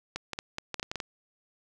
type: clicks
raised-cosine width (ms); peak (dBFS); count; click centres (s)
0.2; -16; 10; 0.16 / 0.333 / 0.389 / 0.584 / 0.743 / 0.797 / 0.829 / 0.915 / 0.957 / 1.002
effects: none